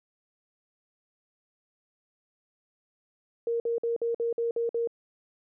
sine tone bursts, 466.2 Hz, A#4, in tune, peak -25 dBFS, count 8, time 3.47-4.874 s, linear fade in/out 2 ms, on 130 ms, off 52 ms, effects none

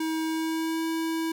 square tone with pitch glide, 319.5 to 325.3 Hz, D#4 to E4, +46 to -23 cents, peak -27 dBFS, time 0-1.32 s, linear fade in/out 5 ms, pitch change +31 cents, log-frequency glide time 0.24-0.85 s, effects none

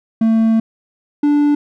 triangle tone pair in turn, 223.9 / 292.2 Hz, A3 / D4, +30 / -9 cents, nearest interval perfect fourth, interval 461 cents, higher second, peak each -8 dBFS, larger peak neither, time 0.21-0.6 / 1.23-1.55 s, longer first, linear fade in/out 5 ms, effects none

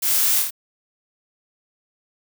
blue noise with echo, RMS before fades -22 dBFS, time 0.02-0.4 s, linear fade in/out 10 ms, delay 27 ms, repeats 4, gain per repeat -2 dB, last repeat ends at 0.508 s, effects none

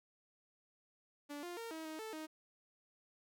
sawtooth tone with pitch steps, 290 / 350.8 / 459.9 / 319.7 / 314 / 439.6 / 312.7 Hz, D4 / F4 / A#4 / D#4 / D#4 / A4 / D#4, -22 / +8 / -23 / +47 / +16 / -2 / +9 cents, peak -40 dBFS, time 1.29-2.27 s, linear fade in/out 20 ms, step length 140 ms, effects none

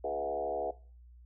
sine tone with frequency modulation, 569 Hz, C#5, 45 cents sharp, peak -31 dBFS, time 0.04-0.71 s, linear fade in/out 5 ms, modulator 72.5 Hz, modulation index 2.5, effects noise-tail reverb RT60 0.4 s tail -19 dB re dry + added 60 Hz sine -52 dBFS peak until 1.25 s

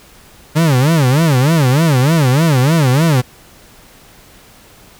40% pulse tone with vibrato, 144.6 Hz, D3, 27 cents flat, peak -8 dBFS, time 0.55-3.22 s, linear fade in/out 20 ms, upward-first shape sine, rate 3.3 Hz, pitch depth 260 cents each way, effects pink hiss -43 dBFS RMS until 4.99 s

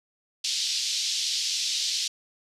white band-pass noise, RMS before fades -28 dBFS, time 0.44-2.08 s, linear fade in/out 5 ms, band 3300 to 5700 Hz, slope 24 dB/octave, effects resampled to 32000 Hz

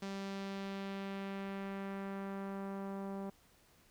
sawtooth tone with low-pass filter sweep, 196 Hz, G3, in tune, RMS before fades -42 dBFS, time 0.02-3.3 s, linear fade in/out 5 ms, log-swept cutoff 5800 to 890 Hz, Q 1.1, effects pink hiss -67 dBFS RMS until 3.9 s

